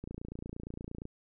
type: click train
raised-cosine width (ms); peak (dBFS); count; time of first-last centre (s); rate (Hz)
3; -28; 30; 0.04-1.054; 28.6
effects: none